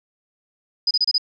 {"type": "tone bursts", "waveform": "sine", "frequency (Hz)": 4978, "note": "D#8", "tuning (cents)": 0, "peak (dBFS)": -15, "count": 5, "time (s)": [0.87, 1.181], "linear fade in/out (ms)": 5, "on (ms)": 39, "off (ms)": 29, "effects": []}